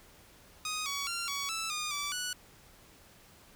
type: tone with pitch steps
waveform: 10% pulse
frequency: 1248 / 1127 / 1381 / 1126 / 1320 / 1221 / 1158 / 1475 Hz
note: D#6 / C#6 / F6 / C#6 / E6 / D#6 / D6 / F#6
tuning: +5 / +28 / -20 / +27 / +2 / -33 / -25 / -6 cents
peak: -25 dBFS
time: 0.65-2.33 s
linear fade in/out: 2 ms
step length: 210 ms
effects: pink hiss -58 dBFS RMS until 3.55 s